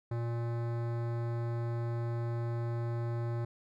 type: tone with hard clipping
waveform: sine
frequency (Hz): 117.5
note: A#2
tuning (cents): +14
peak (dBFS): -34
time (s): 0.11-3.45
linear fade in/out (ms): 5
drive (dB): 18
effects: none